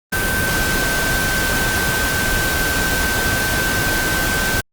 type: tone in noise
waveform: sine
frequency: 1546 Hz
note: G6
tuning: 24 cents flat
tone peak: -20 dBFS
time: 0.12-4.61 s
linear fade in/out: 10 ms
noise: pink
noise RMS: -20 dBFS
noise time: 0.12-4.61 s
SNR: -3 dB
effects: Opus 32 kbps